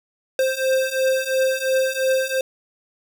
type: beating tone pair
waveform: square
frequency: 523.3 / 526.2 Hz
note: C5 / C5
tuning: 0 / +10 cents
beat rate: 2.9 Hz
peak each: -23 / -21 dBFS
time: 0.39-2.41 s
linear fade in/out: 2 ms
effects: none